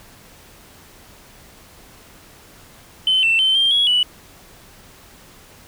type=tone with pitch steps; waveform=sine; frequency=3059 / 2682 / 3085 / 3180 / 3337 / 2956 Hz; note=G7 / E7 / G7 / G7 / G#7 / F#7; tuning=-43 / +29 / -28 / +24 / +8 / -2 cents; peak=-12 dBFS; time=3.07-4.03 s; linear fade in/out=2 ms; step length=160 ms; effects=tanh soft clip ceiling -9 dBFS + pink hiss -46 dBFS RMS until 5.67 s